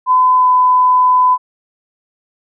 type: tone with pitch glide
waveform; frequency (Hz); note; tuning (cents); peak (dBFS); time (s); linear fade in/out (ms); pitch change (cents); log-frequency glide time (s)
sine; 1013 to 1005.4; B5 to B5; +44 to +31; -7; 0.06-1.38; 50; -13; 0.36-0.47
effects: none